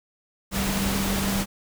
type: tone in noise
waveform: sine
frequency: 196 Hz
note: G3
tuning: in tune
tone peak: -26 dBFS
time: 0.51-1.46 s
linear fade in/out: 50 ms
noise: pink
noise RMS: -27 dBFS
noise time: 0.51-1.46 s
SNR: -2 dB
effects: none